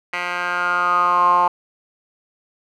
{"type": "tone with band-pass filter sweep", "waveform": "10% pulse", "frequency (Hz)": 176.9, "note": "F3", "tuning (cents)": 23, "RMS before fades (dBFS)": -18, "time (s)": [0.13, 1.48], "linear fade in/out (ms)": 5, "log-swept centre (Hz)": [1900, 960], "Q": 8.2, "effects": []}